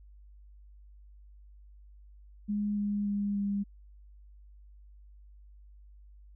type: tone with pitch steps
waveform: sine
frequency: 206.7 / 204.8 / 202.9 / 201 Hz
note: G#3 / G#3 / G#3 / G3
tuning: -8 / -24 / -40 / +44 cents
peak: -28 dBFS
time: 2.48-3.64 s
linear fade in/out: 20 ms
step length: 290 ms
effects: added 50 Hz sine -51 dBFS peak until 6.35 s